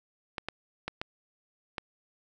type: clicks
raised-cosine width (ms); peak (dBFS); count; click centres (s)
0.3; -17; 5; 0.382 / 0.486 / 0.88 / 1.015 / 1.782
effects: none